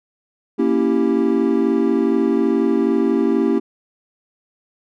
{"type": "chord", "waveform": "triangle", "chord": "A# diminished seventh", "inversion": "none", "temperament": "equal", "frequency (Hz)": [233.1, 277.2, 329.6, 392], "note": ["A#3", "C#4", "E4", "G4"], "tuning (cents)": [0, 0, 0, 0], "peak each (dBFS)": -18, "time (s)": [0.58, 3.6], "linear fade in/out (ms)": 20, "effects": []}